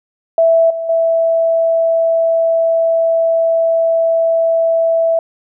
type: tone with level steps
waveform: sine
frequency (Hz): 659.3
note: E5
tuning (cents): 0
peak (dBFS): -7 / -18 / -10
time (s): 0.38-5.19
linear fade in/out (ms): 2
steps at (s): 0.7 / 0.89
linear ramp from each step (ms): 5
effects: none